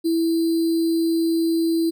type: tone with sample-and-hold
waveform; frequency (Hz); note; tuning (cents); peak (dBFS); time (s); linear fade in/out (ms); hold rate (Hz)
sine; 329.6; E4; 0; -17; 0.04-1.91; 20; 4410
effects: none